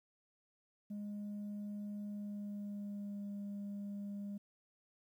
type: tone with pitch glide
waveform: sine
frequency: 206.1 to 202.1 Hz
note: G#3 to G#3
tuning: -13 to -47 cents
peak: -38 dBFS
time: 0.9-4.38 s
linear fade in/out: 10 ms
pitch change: -34 cents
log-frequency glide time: 2.07-3.32 s
effects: tanh soft clip ceiling -40 dBFS + 12-bit